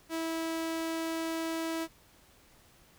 sawtooth tone, 326.3 Hz, E4, 18 cents flat, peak -28 dBFS, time 0.09-1.88 s, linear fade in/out 50 ms, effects pink hiss -61 dBFS RMS until 2.98 s

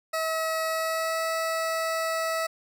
20% pulse tone with pitch glide, 643 to 650.1 Hz, E5 to E5, -43 to -24 cents, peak -21 dBFS, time 0.13-2.47 s, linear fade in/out 10 ms, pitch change +19 cents, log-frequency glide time 0.64-1.23 s, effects none

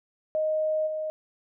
sine tone with level steps, 622.3 Hz, D#5, in tune, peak -23 / -28 dBFS, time 0.35-1.1 s, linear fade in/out 0 ms, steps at 0.86 s, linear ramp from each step 20 ms, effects none

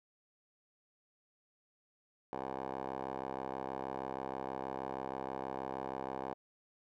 10% pulse tone with band-pass filter, 66.3 Hz, C2, 23 cents sharp, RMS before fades -41 dBFS, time 2.33-6.34 s, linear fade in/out 0 ms, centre 690 Hz, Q 5.1, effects none

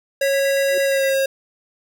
square tone with pitch glide, 550 to 540.2 Hz, C#5 to C#5, -14 to -45 cents, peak -17 dBFS, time 0.21-1.26 s, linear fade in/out 5 ms, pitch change -31 cents, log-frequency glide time 0.84-1.05 s
sine tone with tremolo, 1975.5 Hz, B6, in tune, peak -26 dBFS, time 0.22-1.14 s, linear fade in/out 5 ms, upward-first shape square, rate 8.6 Hz, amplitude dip 65%
sine tone with exponential growth, 370.6 Hz, F#4, 3 cents sharp, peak -25 dBFS, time 0.63-0.78 s, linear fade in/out 2 ms, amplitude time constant 31 ms
effects none

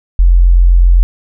sine tone, 43.85 Hz, F1, 8 cents sharp, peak -3 dBFS, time 0.19-1.03 s, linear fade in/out 0 ms, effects none

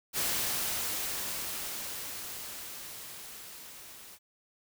white noise with level ramp, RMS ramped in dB -30 to -50 dBFS, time 0.13-4.19 s, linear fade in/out 50 ms, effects none

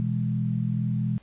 sine chord, E major, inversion second, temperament equal, 123.47 / 164.81 / 207.7 Hz, B2 / E3 / G#3, 0 / 0 / 0 cents, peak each -26 / -29 / -29 dBFS, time 0-1.18 s, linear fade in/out 0 ms, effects pink hiss -59 dBFS RMS until 1.22 s + resampled to 8000 Hz

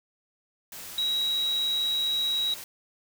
sine tone in noise, 3850 Hz, B7, 45 cents flat, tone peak -24 dBFS, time 0.98-2.54 s, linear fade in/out 2 ms, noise white, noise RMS -41 dBFS, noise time 0.72-2.64 s, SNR +14 dB, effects none

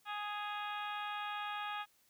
harmonic tone with a mistuned harmonic, 415.3 Hz, G#4, in tune, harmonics 2 / 3 / 4 / 5 / 6 / 7 / 8 / 9, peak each -42 / -43 / -46 / -55 / -48 / -54 / -50 / -56 dBFS, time 0.05-1.86 s, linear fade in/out 50 ms, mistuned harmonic 7, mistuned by -39 cents, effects white hiss -71 dBFS RMS until 2.09 s

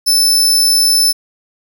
sawtooth tone, 5274 Hz, E8, in tune, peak -6 dBFS, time 0.06-1.13 s, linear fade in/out 20 ms, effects 7-bit

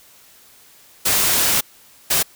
white noise bursts at uneven times, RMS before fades -17 dBFS, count 2, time 1.05-1.61 / 2.1-2.23 s, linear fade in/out 10 ms, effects white hiss -49 dBFS RMS until 2.35 s

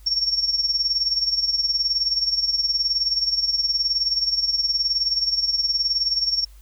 sine tone with tremolo, 5490 Hz, F8, 31 cents flat, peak -16 dBFS, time 0.06-6.45 s, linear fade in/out 10 ms, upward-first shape sine, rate 19 Hz, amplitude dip 70%, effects added 50 Hz sine -43 dBFS peak until 6.61 s + white hiss -57 dBFS RMS until 6.61 s

